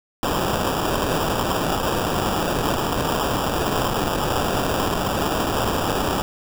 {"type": "noise with sample-and-hold", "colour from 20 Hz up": "blue", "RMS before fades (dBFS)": -22, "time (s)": [0.23, 6.22], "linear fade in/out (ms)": 0, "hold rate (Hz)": 2100, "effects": []}